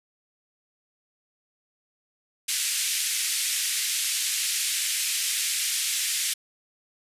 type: band-pass noise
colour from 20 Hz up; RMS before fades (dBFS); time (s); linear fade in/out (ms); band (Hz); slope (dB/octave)
white; -27; 2.48-6.34; 10; 2000 to 11000; 24
effects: resampled to 32000 Hz